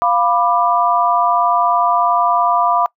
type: chord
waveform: sine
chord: B diminished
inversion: second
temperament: equal with one note detuned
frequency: 698.5 / 987.8 / 1184.9 Hz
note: F5 / B5 / D6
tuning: 0 / 0 / +15 cents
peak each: -16 dBFS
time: 0.02-2.86 s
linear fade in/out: 0 ms
effects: noise-tail reverb RT60 0.1 s tail -23 dB re dry